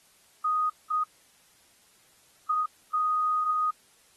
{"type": "tone bursts at uneven times", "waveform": "sine", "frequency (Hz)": 1244.5, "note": "D#6", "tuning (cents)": 0, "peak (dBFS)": -23, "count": 4, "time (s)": [[0.44, 0.7], [0.9, 1.04], [2.49, 2.66], [2.93, 3.71]], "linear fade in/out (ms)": 10, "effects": ["white hiss -61 dBFS RMS until 4.16 s", "AAC 32 kbps"]}